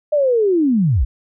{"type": "linear sweep", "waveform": "sine", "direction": "down", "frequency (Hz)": [612, 44.9], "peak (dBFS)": -12, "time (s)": [0.12, 1.05], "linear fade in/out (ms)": 10, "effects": []}